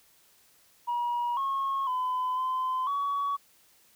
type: tone with pitch steps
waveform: sine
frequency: 959 / 1089 / 1012 / 1027 / 1128 Hz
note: A#5 / C#6 / B5 / C6 / C#6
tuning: +49 / -31 / +42 / -33 / +30 cents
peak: -25 dBFS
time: 0.87-3.37 s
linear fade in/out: 20 ms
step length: 500 ms
effects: tanh soft clip ceiling -24 dBFS + white hiss -62 dBFS RMS until 3.95 s